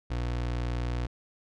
30% pulse tone, 60.1 Hz, B1, 46 cents flat, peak -26 dBFS, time 0.1-1.07 s, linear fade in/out 10 ms, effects low-pass 5000 Hz 12 dB/octave

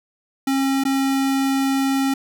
square tone with dropouts, 270.6 Hz, C#4, 42 cents flat, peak -18 dBFS, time 0.47-2.14 s, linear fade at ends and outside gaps 5 ms, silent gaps 0.838-0.851 s, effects none

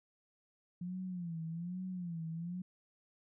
sine tone with vibrato, 173.6 Hz, F3, 10 cents flat, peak -38 dBFS, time 0.81-2.62 s, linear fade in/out 5 ms, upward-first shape sine, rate 1.2 Hz, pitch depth 120 cents each way, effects none

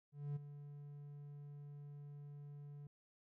triangle tone with ADSR envelope, 144.6 Hz, D3, 27 cents flat, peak -36 dBFS, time 0.12-2.87 s, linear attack 240 ms, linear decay 15 ms, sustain -12 dB, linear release 3 ms, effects none

